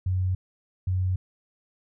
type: tone pair in turn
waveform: sine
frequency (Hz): 92.5 / 92.5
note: F#2 / F#2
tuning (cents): 0 / 0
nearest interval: unison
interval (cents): 0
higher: neither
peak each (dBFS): -22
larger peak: neither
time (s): 0.06-0.35 / 0.87-1.16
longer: neither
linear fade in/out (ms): 5
effects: none